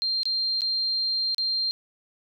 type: tone with dropouts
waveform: sine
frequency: 4180 Hz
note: C8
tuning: 2 cents flat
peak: -23 dBFS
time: 0.02-1.71 s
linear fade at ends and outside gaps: 0 ms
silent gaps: 0.232-0.255 / 0.608-0.618 / 1.346-1.382 s
effects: none